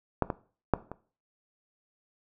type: clicks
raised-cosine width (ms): 1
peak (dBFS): -9 / -15 / -7 / -24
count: 4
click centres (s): 0.223 / 0.302 / 0.737 / 0.916
effects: noise-tail reverb RT60 0.4 s tail -17 dB re dry